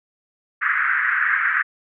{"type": "band-pass noise", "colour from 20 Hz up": "pink", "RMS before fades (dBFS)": -20, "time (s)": [0.61, 1.63], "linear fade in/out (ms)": 20, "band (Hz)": [1400, 1900], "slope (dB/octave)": 48, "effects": []}